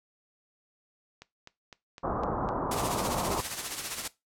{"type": "click train", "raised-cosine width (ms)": 0.2, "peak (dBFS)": -28, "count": 9, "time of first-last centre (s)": [1.22, 3.25], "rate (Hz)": 3.94}
{"type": "low-pass noise", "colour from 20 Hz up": "white", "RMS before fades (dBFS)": -31, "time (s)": [2.03, 3.41], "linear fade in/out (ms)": 10, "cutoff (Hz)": 1200, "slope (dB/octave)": 48}
{"type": "noise with tremolo", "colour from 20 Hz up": "white", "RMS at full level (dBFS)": -32, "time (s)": [2.71, 4.08], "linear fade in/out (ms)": 5, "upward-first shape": "sine", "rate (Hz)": 15, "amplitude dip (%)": 55}
{"effects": ["noise-tail reverb RT60 0.2 s tail -18 dB re dry", "low-pass 11000 Hz 12 dB/octave"]}